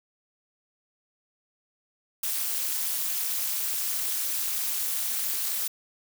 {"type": "noise with amplitude modulation", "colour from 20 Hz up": "blue", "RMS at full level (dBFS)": -25, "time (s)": [2.23, 5.68], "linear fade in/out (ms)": 5, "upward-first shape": "sine", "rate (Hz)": 233, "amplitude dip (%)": 90, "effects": []}